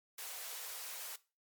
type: high-pass noise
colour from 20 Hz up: white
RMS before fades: -45 dBFS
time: 0.18-1.16 s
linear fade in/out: 5 ms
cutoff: 430 Hz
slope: 96 dB/octave
effects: noise-tail reverb RT60 0.3 s tail -18 dB re dry + MP3 96 kbps